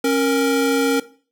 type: tone pair together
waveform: square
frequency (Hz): 272.9 / 466.2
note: C#4 / A#4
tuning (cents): -27 / 0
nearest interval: major sixth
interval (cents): 927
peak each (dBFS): -19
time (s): 0.04-1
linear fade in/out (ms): 5
effects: noise-tail reverb RT60 0.4 s tail -17 dB re dry